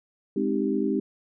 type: chord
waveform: sine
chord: Ab major seventh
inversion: none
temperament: equal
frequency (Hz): 207.7 / 261.6 / 311.1 / 392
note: Ab3 / C4 / Eb4 / G4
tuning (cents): 0 / 0 / 0 / 0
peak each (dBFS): -28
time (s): 0.36-1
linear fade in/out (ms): 5
effects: none